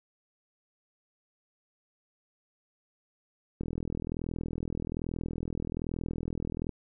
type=click train; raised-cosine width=3 ms; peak=-21 dBFS; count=128; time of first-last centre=3.61-6.693 s; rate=41.2 Hz; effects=none